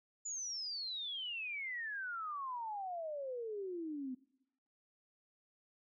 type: exponential sweep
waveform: sine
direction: down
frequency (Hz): 7040 to 249.5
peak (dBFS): -39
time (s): 0.25-4.15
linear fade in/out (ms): 10
effects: noise-tail reverb RT60 0.9 s tail -23 dB re dry